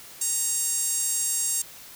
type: tone with high-pass filter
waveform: sawtooth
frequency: 932.3 Hz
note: A#5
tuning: in tune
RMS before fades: -26 dBFS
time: 0.21-1.62 s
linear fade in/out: 5 ms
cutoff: 7700 Hz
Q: 3.6
effects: white hiss -45 dBFS RMS until 1.95 s